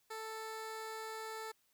15% pulse tone, 441 Hz, A4, 4 cents sharp, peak -36 dBFS, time 0.1-1.52 s, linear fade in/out 10 ms, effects white hiss -75 dBFS RMS until 1.73 s

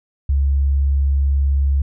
sine tone, 69.3 Hz, C#2, in tune, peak -13 dBFS, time 0.29-1.82 s, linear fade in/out 5 ms, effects none

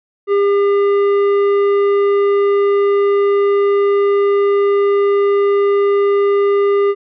triangle tone with tanh clipping, 402.2 Hz, G4, 44 cents sharp, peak -12 dBFS, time 0.27-6.95 s, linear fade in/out 50 ms, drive 14 dB, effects none

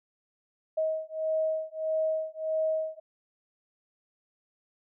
sine beating tone pair, 632 / 633.6 Hz, D#5 / D#5, +27 / +31 cents, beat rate 1.6 Hz, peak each -30 dBFS, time 0.77-3 s, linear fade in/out 10 ms, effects none

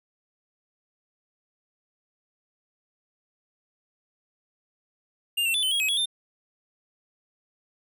square tone with pitch steps, 2805 / 2703 / 3484 / 3050 / 3291 / 2545 / 3357 / 3597 Hz, F7 / E7 / A7 / G7 / G#7 / D#7 / G#7 / A7, +7 / +43 / -18 / -48 / -16 / +39 / +18 / +37 cents, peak -23 dBFS, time 5.37-6.058 s, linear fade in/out 10 ms, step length 86 ms, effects none

